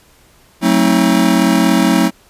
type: chord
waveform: square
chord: F# diminished seventh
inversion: none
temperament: just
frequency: 185 / 222 / 266.4 / 319.7 Hz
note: F#3 / A3 / C4 / Eb4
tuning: 0 / +16 / +31 / +47 cents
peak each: -16 dBFS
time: 0.61-2.11 s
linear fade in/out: 50 ms
effects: pink hiss -49 dBFS RMS until 2.29 s + resampled to 32000 Hz